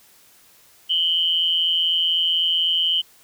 sine tone pair together, 2960 / 3128 Hz, F#7 / G7, 0 / -4 cents, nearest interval minor second, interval 96 cents, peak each -20 dBFS, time 0.89-3.02 s, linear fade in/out 20 ms, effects white hiss -53 dBFS RMS until 3.23 s

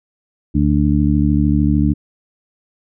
harmonic tone, 73.3 Hz, D2, 3 cents flat, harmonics 1 / 2 / 3 / 4, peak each -17 / -17 / -17 / -17 dBFS, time 0.54-1.94 s, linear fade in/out 20 ms, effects none

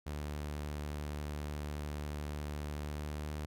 sawtooth tone with pitch glide, 74.1 to 75.26 Hz, D2 to D2, +16 to +43 cents, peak -34 dBFS, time 0.06-3.46 s, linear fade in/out 10 ms, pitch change +27 cents, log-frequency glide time 2.84-3.27 s, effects none

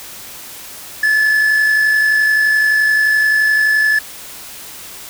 triangle tone with amplitude modulation, 1728 Hz, A6, 32 cents flat, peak -7 dBFS, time 1.03-3.99 s, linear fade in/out 5 ms, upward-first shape sine, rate 51.6 Hz, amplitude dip 35%, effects white hiss -33 dBFS RMS until 5.09 s

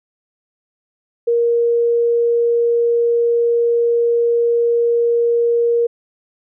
sine tone, 470.2 Hz, A#4, 15 cents sharp, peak -12 dBFS, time 1.27-5.87 s, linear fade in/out 10 ms, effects none

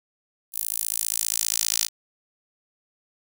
10% pulse tone with high-pass filter sweep, 55 Hz, A1, in tune, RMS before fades -26 dBFS, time 0.52-1.89 s, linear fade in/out 50 ms, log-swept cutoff 12000 to 5400 Hz, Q 1.2, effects none

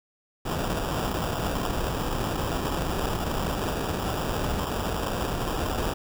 pink noise with sample-and-hold, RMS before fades -28 dBFS, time 0.45-5.94 s, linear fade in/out 10 ms, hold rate 2100 Hz, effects none

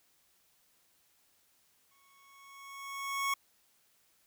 25% pulse tone with exponential growth, 1104 Hz, C#6, 7 cents flat, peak -25 dBFS, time 1.91-3.34 s, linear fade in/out 5 ms, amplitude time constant 310 ms, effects white hiss -70 dBFS RMS until 4.26 s

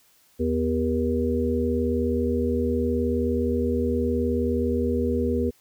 harmonic tone with a mistuned harmonic, 79.2 Hz, D#2, 31 cents sharp, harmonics 1 / 3 / 5 / 6, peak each -27 / -25 / -28 / -27 dBFS, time 0.39-5.51 s, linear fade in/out 20 ms, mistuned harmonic 3, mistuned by +53 cents, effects white hiss -60 dBFS RMS until 5.6 s

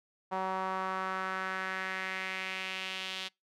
sawtooth tone with band-pass filter sweep, 188.6 Hz, F#3, 33 cents sharp, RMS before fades -36 dBFS, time 0.31-3.29 s, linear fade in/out 20 ms, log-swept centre 890 to 3400 Hz, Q 2.5, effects noise-tail reverb RT60 0.2 s tail -26 dB re dry

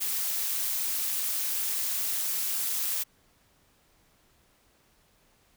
blue noise with amplitude modulation, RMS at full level -27 dBFS, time 0-3.04 s, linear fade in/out 20 ms, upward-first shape sine, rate 200 Hz, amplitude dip 60%, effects pink hiss -65 dBFS RMS until 5.56 s

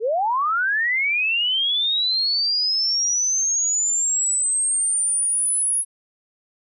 sine linear sweep, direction up, 411 to 10548 Hz, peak -18 dBFS, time 0-5.85 s, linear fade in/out 50 ms, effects none

